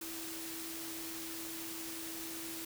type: tone in noise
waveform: sine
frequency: 327.9 Hz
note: E4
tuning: 9 cents flat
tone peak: -46 dBFS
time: 0.01-2.65 s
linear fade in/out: 5 ms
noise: white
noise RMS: -44 dBFS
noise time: 0.01-2.65 s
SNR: -5 dB
effects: none